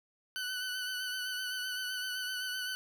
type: tone with vibrato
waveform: 20% pulse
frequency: 1500 Hz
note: F#6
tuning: 23 cents sharp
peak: -30 dBFS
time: 0.36-2.75 s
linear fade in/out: 0 ms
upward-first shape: sine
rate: 7.8 Hz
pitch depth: 28 cents each way
effects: none